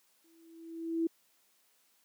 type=tone with exponential growth; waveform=sine; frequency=329.6 Hz; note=E4; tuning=in tune; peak=-25 dBFS; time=0.24-1.07 s; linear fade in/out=5 ms; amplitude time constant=180 ms; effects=white hiss -70 dBFS RMS until 2.04 s + high-pass 200 Hz 12 dB/octave